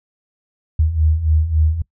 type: beating tone pair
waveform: sine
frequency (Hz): 76 / 79.6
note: D#2 / D#2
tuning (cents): -40 / +40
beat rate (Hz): 3.6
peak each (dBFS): -19 / -14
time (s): 0.79-1.82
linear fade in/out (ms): 5
effects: noise-tail reverb RT60 0.1 s tail -23 dB re dry